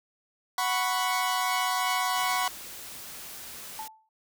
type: chord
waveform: sawtooth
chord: F# suspended fourth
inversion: none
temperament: equal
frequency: 740 / 987.8 / 1108.7 Hz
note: F#5 / B5 / C#6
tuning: 0 / 0 / 0 cents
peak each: -26 dBFS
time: 0.58-2.48 s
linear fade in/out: 2 ms
type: noise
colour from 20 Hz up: white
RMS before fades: -42 dBFS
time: 2.16-3.88 s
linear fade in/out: 5 ms
type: tone with exponential decay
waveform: sine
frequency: 877 Hz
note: A5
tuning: 6 cents flat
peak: -32 dBFS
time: 3.79-4.09 s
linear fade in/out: 2 ms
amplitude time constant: 64 ms
effects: none